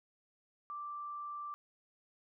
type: tone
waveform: sine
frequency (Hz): 1174.7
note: D6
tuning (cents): 0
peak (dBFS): -40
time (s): 0.7-1.54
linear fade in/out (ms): 0
effects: none